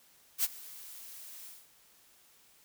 blue noise with ADSR envelope, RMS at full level -27 dBFS, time 0.38-1.68 s, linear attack 57 ms, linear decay 34 ms, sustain -21 dB, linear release 220 ms, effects white hiss -63 dBFS RMS until 2.64 s

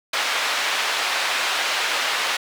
white band-pass noise, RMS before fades -23 dBFS, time 0.13-2.37 s, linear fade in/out 5 ms, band 700 to 3200 Hz, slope 12 dB/octave, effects none

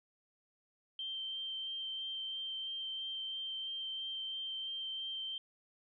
sine tone with vibrato, 3136 Hz, G7, in tune, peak -38 dBFS, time 0.99-5.38 s, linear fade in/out 2 ms, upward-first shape sine, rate 3 Hz, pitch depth 9 cents each way, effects none

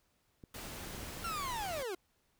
clicks, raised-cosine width 3 ms, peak -37 dBFS, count 9, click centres 0.438 / 0.564 / 0.655 / 0.873 / 0.948 / 0.98 / 1.031 / 1.173 / 1.227 s
pink noise, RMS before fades -45 dBFS, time 0.54-1.83 s, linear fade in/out 5 ms
40% pulse linear sweep, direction down, 1396.9 to 341.4 Hz, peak -36 dBFS, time 1.24-1.95 s, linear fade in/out 5 ms
effects pink hiss -75 dBFS RMS until 2.39 s

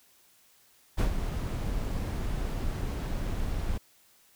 brown noise with ADSR envelope, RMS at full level -23 dBFS, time 0.97-3.78 s, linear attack 25 ms, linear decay 110 ms, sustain -8 dB, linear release 7 ms, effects white hiss -62 dBFS RMS until 4.35 s

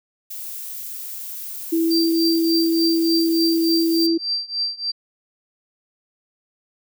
violet noise, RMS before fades -32 dBFS, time 0.3-4.07 s, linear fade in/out 10 ms
sine tone, 329.6 Hz, E4, in tune, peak -16 dBFS, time 1.72-4.18 s, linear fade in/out 10 ms
sine tone with tremolo, 4699 Hz, D8, in tune, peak -18 dBFS, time 1.9-4.92 s, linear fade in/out 20 ms, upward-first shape triangle, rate 3.4 Hz, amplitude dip 95%
effects none

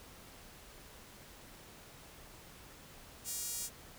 sawtooth tone with high-pass filter, 473.6 Hz, A#4, 27 cents sharp, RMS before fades -40 dBFS, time 3.24-3.7 s, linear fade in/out 50 ms, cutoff 7400 Hz, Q 1.4, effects pink hiss -55 dBFS RMS until 3.98 s

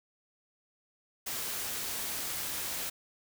white noise, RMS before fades -36 dBFS, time 1.26-2.9 s, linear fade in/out 10 ms, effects none

